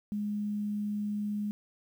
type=tone with quantisation; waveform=sine; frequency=207.7 Hz; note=G#3; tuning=in tune; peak=-30 dBFS; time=0.12-1.51 s; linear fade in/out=0 ms; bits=10; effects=none